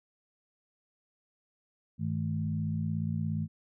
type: tone cluster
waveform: sine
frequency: 101.1 / 157.8 / 215.4 Hz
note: G#2 / D#3 / A3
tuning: -46 / +25 / -37 cents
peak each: -34 / -32 / -35 dBFS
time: 1.98-3.48 s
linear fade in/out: 50 ms
effects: none